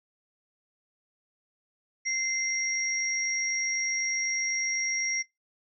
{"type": "tone pair together", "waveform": "sine", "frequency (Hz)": [2084, 5636], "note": ["C7", "F8"], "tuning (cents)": [-7, 15], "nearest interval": "octave + perfect fourth", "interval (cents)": 1722, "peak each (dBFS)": [-29, -30], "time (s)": [2.05, 5.23], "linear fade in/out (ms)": 20, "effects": ["noise-tail reverb RT60 0.2 s tail -21 dB re dry"]}